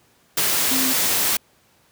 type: tone in noise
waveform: sine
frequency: 261.6 Hz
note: C4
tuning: in tune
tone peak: -24 dBFS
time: 0.71-0.93 s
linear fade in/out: 5 ms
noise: white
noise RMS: -20 dBFS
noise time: 0.37-1.37 s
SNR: -7 dB
effects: pink hiss -58 dBFS RMS until 1.91 s + high-pass 100 Hz 12 dB/octave